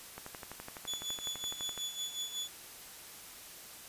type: click train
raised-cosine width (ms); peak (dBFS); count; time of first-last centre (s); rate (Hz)
0.5; -28; 20; 0.18-1.777; 11.9
type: tone with tremolo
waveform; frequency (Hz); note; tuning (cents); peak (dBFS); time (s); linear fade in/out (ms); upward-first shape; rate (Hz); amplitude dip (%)
30% pulse; 3438; A7; -41; -32; 0.87-2.48; 10; sine; 5.4; 70
effects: white hiss -50 dBFS RMS until 3.88 s + resampled to 32000 Hz